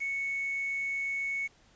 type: tone with quantisation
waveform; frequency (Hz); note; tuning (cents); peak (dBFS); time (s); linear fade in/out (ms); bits
sine; 2213; C#7; -3; -30; 0-1.48; 20; 8
effects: pink hiss -62 dBFS RMS until 1.75 s + resampled to 16000 Hz